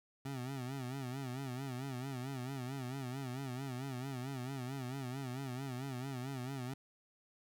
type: tone with vibrato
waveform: 25% pulse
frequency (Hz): 130.81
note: C3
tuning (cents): 0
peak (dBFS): -36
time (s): 0.25-6.74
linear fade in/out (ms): 5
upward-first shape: sine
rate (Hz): 4.5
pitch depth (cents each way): 110
effects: none